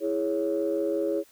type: chord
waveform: sine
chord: C# minor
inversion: first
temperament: equal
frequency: 329.6 / 415.3 / 554.4 Hz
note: E4 / G#4 / C#5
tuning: 0 / 0 / 0 cents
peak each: -28 dBFS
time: 0-1.24 s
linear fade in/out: 50 ms
effects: tanh soft clip ceiling -16 dBFS + white hiss -58 dBFS RMS until 1.31 s